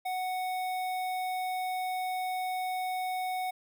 square tone with notch filter, 740 Hz, F#5, in tune, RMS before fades -33 dBFS, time 0.05-3.51 s, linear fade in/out 10 ms, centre 6200 Hz, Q 1, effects none

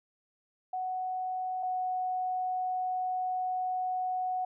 sine tone pair in turn, 742 / 738.5 Hz, F#5 / F#5, +5 / -3 cents, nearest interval unison, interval 8 cents, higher first, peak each -31 / -29 dBFS, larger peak second, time 0.73-1.63 / 1.63-4.45 s, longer second, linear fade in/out 5 ms, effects none

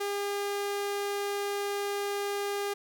sawtooth tone, 404.2 Hz, G#4, 47 cents flat, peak -26 dBFS, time 0-2.74 s, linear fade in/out 10 ms, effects 11-bit

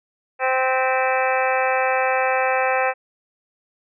harmonic tone with a mistuned harmonic, 260 Hz, C4, 11 cents flat, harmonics 2 / 3 / 4 / 5 / 6 / 7 / 8 / 9 / 10, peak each -22 / -22 / -28 / -28 / -28 / -28 / -32 / -29 / -29 dBFS, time 0.39-2.94 s, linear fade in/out 50 ms, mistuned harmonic 8, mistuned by -78 cents, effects none

